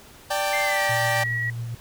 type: chord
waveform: sawtooth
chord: D suspended fourth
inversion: none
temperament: equal with one note detuned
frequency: 587.3 / 784 / 893.3 Hz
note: D5 / G5 / A5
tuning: 0 / 0 / +26 cents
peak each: -22 / -22 / -28 dBFS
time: 0.3-1.24 s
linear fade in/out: 10 ms
type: tone with pitch glide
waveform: sine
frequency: 2093 to 1919.3 Hz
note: C7 to B6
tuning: 0 to -50 cents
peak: -24 dBFS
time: 0.53-1.5 s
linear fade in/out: 2 ms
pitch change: -150 cents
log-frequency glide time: 0.63-0.81 s
type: tone with tremolo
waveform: sine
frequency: 117.2 Hz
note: A#2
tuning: 10 cents sharp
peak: -27 dBFS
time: 0.89-1.75 s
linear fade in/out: 5 ms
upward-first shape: sine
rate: 7.3 Hz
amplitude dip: 25%
effects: pink hiss -48 dBFS RMS until 1.8 s